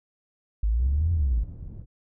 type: exponential two-way sweep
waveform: sine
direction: up then down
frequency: 50.2 to 87.31 to 50.2 Hz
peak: -20 dBFS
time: 0.63-1.44 s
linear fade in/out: 5 ms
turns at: 1.12 s
type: low-pass noise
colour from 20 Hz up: pink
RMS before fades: -38 dBFS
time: 0.76-1.86 s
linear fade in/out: 50 ms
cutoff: 140 Hz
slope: 12 dB/octave
effects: none